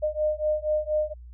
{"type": "beating tone pair", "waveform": "sine", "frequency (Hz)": [608, 612.2], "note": ["D#5", "D#5"], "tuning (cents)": [-40, -28], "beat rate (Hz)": 4.2, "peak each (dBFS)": -26, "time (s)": [0.02, 1.14], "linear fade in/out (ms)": 20, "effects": ["added 60 Hz sine -41 dBFS peak until 1.33 s"]}